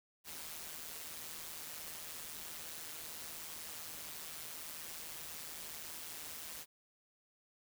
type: noise with amplitude modulation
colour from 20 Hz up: white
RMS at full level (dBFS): -44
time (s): 0.24-6.66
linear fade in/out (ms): 50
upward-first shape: sine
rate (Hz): 158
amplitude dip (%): 65
effects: none